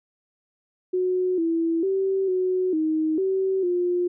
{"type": "tone with pitch steps", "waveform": "sine", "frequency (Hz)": [366.7, 330.4, 385.4, 369.2, 314, 381.9, 354.7], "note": ["F#4", "E4", "G4", "F#4", "D#4", "G4", "F4"], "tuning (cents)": [-15, 4, -29, -4, 16, -45, 27], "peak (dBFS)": -20, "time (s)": [0.93, 4.08], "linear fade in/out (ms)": 10, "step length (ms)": 450, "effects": []}